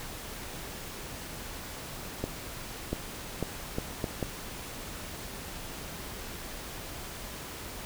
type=accelerating click train; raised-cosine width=2 ms; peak=-16 dBFS; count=6; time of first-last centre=2.24-4.227 s; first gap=690 ms; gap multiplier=0.72; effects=pink hiss -41 dBFS RMS until 7.85 s